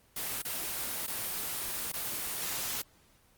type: noise with dropouts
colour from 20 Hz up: white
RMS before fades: -35 dBFS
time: 0.16-2.82 s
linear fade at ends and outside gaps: 5 ms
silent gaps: 0.421-0.449 / 1.067-1.077 / 1.92-1.936 s
effects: pink hiss -64 dBFS RMS until 3.37 s + Opus 24 kbps